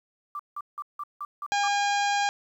sine tone bursts, 1174.7 Hz, D6, in tune, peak -31 dBFS, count 7, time 0.35-1.678 s, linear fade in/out 2 ms, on 44 ms, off 170 ms
harmonic tone, 811 Hz, G#5, 41 cents flat, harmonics 1 / 2 / 3 / 4 / 5 / 6 / 7 / 8 / 9, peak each -24 / -30 / -34 / -36 / -38 / -40 / -41 / -42 / -43 dBFS, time 1.52-2.29 s, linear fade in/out 0 ms
effects 10-bit

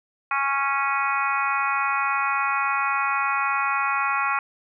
harmonic tone, 276.4 Hz, C#4, 5 cents flat, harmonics 3 / 4 / 5 / 6 / 7 / 8 / 9, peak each -29 / -25 / -26 / -36 / -32 / -34 / -29 dBFS, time 0.31-4.39 s, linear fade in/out 2 ms, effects none

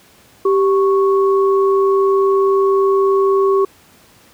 sine tone pair together, 390.6 / 1106 Hz, G4 / C#6, -6 / -4 cents, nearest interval octave + tritone, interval 1802 cents, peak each -11 / -19 dBFS, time 0.45-3.65 s, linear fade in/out 5 ms, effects pink hiss -48 dBFS RMS until 4.33 s + high-pass 80 Hz 12 dB/octave

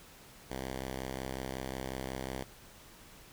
5% pulse tone, 65.5 Hz, C2, 2 cents sharp, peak -26 dBFS, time 0.5-2.44 s, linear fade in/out 5 ms, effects pink hiss -55 dBFS RMS until 3.32 s

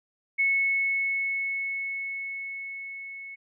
sine tone with level ramp, 2200 Hz, C#7, 14 cents flat, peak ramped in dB -20 to -38 dBFS, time 0.38-3.36 s, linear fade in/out 20 ms, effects none

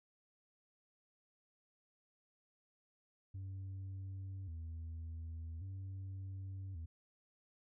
sine tone with vibrato, 88.5 Hz, F2, 23 cents sharp, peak -40 dBFS, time 3.34-6.86 s, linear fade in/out 10 ms, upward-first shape square, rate 0.44 Hz, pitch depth 140 cents each way, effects tanh soft clip ceiling -42 dBFS

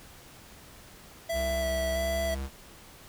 square tone with vibrato, 660 Hz, E5, 2 cents sharp, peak -29 dBFS, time 1.29-2.35 s, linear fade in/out 10 ms, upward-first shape square, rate 1.5 Hz, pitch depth 12 cents each way
square tone with pitch glide, 65.41 to 67.48 Hz, C2 to C#2, 0 to -46 cents, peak -33 dBFS, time 1.32-2.5 s, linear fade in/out 50 ms, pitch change +54 cents, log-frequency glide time 1.93-2.18 s
effects pink hiss -51 dBFS RMS until 3.08 s

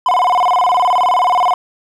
triangle tone with vibrato, 854 Hz, G#5, 48 cents sharp, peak -8 dBFS, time 0.06-1.54 s, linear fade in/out 2 ms, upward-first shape square, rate 19 Hz, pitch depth 290 cents each way, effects none

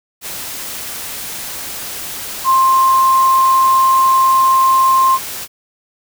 sine tone in noise, 1055 Hz, C6, 14 cents sharp, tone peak -8 dBFS, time 2.44-5.19 s, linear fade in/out 50 ms, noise white, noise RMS -26 dBFS, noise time 0.21-5.48 s, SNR +15 dB, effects none

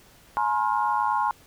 sine tone cluster, 847 / 955 / 1066 / 1410 Hz, G#5 / A#5 / C6 / F6, +34 / +42 / +32 / +16 cents, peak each -25 / -27 / -26 / -33 dBFS, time 0.37-1.31 s, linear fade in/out 0 ms, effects pink hiss -54 dBFS RMS until 1.46 s

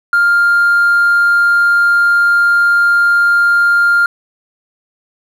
triangle tone with hard clipping, 1401 Hz, F6, 5 cents sharp, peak -7 dBFS, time 0.13-4.06 s, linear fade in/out 2 ms, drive 2 dB, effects none

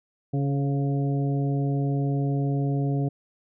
harmonic tone with a mistuned harmonic, 140 Hz, C#3, 18 cents sharp, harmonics 1 / 2 / 3 / 4 / 5, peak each -23 / -29 / -34 / -40 / -38 dBFS, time 0.33-3.09 s, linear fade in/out 10 ms, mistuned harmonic 4, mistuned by -40 cents, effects none

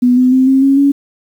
sine tone with pitch steps, 247.1 / 253.5 / 260 / 266.7 / 273.5 / 280.6 Hz, B3 / B3 / C4 / C4 / C#4 / C#4, +1 / +45 / -11 / +33 / -23 / +21 cents, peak -6 dBFS, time 0.02-0.92 s, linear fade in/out 10 ms, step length 150 ms, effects 7-bit

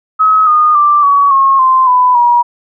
sine tone with pitch steps, 1278 / 1226.6 / 1177.4 / 1130.1 / 1084.6 / 1041.1 / 999.2 / 959.1 Hz, D#6 / D#6 / D6 / C#6 / C#6 / C6 / B5 / A#5, +46 / -25 / +4 / +33 / -38 / -9 / +20 / +49 cents, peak -5 dBFS, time 0.19-2.43 s, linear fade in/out 20 ms, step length 280 ms, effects none

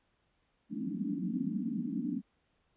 white band-pass noise, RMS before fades -35 dBFS, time 0.69-2.22 s, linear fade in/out 50 ms, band 170 to 300 Hz, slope 96 dB/octave, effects pink hiss -75 dBFS RMS until 2.76 s + resampled to 8000 Hz

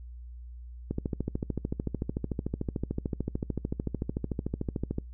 click train, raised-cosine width 3 ms, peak -17 dBFS, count 56, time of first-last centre 0.91-4.984 s, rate 13.5 Hz, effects noise-tail reverb RT60 0.2 s tail -26 dB re dry + added 60 Hz sine -41 dBFS peak until 5.13 s

